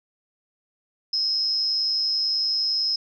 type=tone with amplitude modulation; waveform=sine; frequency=5150 Hz; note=E8; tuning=41 cents flat; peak=-18 dBFS; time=1.13-2.96 s; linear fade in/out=5 ms; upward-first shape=sine; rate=289 Hz; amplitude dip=60%; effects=none